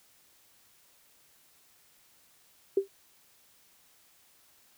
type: tone with exponential decay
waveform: sine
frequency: 392 Hz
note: G4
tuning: in tune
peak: -18 dBFS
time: 2.77-2.88 s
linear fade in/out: 5 ms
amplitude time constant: 22 ms
effects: white hiss -63 dBFS RMS until 4.77 s